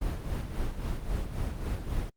brown noise with tremolo, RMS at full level -30 dBFS, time 0.01-2.1 s, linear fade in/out 10 ms, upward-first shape sine, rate 3.7 Hz, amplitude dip 55%, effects Opus 24 kbps

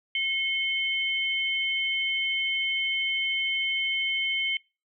sine tone pair together, 2175 / 3088 Hz, C#7 / G7, -33 / -27 cents, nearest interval tritone, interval 606 cents, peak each -27 dBFS, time 0.15-4.57 s, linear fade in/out 2 ms, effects noise-tail reverb RT60 0.3 s tail -25 dB re dry

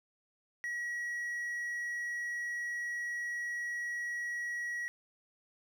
triangle tone, 1916 Hz, A#6, 47 cents sharp, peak -33 dBFS, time 0.64-4.88 s, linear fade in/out 0 ms, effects none

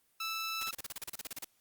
15% pulse tone, 1318.5 Hz, E6, in tune, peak -29 dBFS, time 0.2-0.71 s, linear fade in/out 5 ms
white noise bursts, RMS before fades -41 dBFS, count 15, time 0.61-1.445 s, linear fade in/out 2 ms, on 23 ms, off 35 ms
effects white hiss -72 dBFS RMS until 1.6 s + Opus 32 kbps

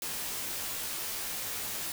white noise with comb filter, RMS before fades -36 dBFS, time 0.02-1.92 s, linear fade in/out 2 ms, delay 16 ms, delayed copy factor -0.65, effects none

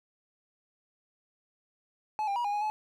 triangle tone with pitch steps, 857 / 798 / 960 / 818 / 830 / 856 Hz, A5 / G5 / B5 / G#5 / G#5 / A5, -46 / +31 / -49 / -26 / -1 / -48 cents, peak -26 dBFS, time 2.19-2.7 s, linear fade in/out 0 ms, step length 85 ms, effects none

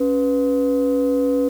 sine tone pair together, 277 / 493.9 Hz, C#4 / B4, -1 / 0 cents, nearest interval minor seventh, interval 1001 cents, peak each -17 / -17 dBFS, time 0-1.49 s, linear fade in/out 10 ms, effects tanh soft clip ceiling -11 dBFS + 7-bit

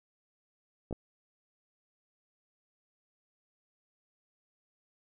clicks, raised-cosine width 2 ms, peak -26 / -21 dBFS, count 2, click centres 0.91 / 0.927 s, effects none

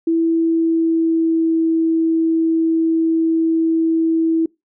sine tone with pitch glide, 329.6 to 325.8 Hz, E4 to E4, 0 to -20 cents, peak -13 dBFS, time 0.07-4.46 s, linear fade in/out 5 ms, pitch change -20 cents, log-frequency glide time 0.18-1.59 s, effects noise-tail reverb RT60 0.2 s tail -24 dB re dry

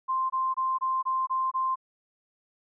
sine tone bursts, 1046.5 Hz, C6, in tune, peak -24 dBFS, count 7, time 0.08-1.758 s, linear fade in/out 20 ms, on 220 ms, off 23 ms, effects none

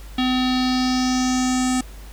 square tone with low-pass filter sweep, 254.8 Hz, C4, 46 cents flat, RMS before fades -20 dBFS, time 0.18-1.81 s, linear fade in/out 5 ms, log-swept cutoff 3500 to 8300 Hz, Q 4.1, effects added 50 Hz sine -36 dBFS peak until 2.12 s + pink hiss -46 dBFS RMS until 2.12 s

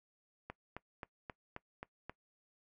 click train, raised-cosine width 0.5 ms, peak -28 dBFS, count 7, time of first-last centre 0.5-2.096 s, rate 3.76 Hz, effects noise-tail reverb RT60 0.1 s tail -21 dB re dry

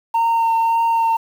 sine tone with vibrato, 915 Hz, A#5, 32 cents flat, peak -11 dBFS, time 0.14-1.17 s, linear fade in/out 10 ms, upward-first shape triangle, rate 1.8 Hz, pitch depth 13 cents each way, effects tanh soft clip ceiling -13 dBFS + 7-bit

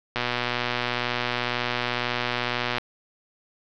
click train, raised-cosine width 0.3 ms, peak -9 dBFS, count 321, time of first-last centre 0.16-2.783 s, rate 122 Hz, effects resampled to 16000 Hz + 8-bit

